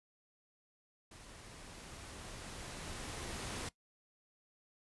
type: noise with level ramp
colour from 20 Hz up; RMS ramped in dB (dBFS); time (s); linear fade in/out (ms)
pink; -55 to -41; 1.11-3.69; 5
effects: noise-tail reverb RT60 0.1 s tail -19 dB re dry + resampled to 24000 Hz